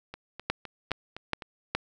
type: two click trains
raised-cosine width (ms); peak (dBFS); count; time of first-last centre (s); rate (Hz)
0.3; -10 / -23; 4 / 6; 0.5-1.75 / 0.14-1.422; 2.4 / 3.9
effects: none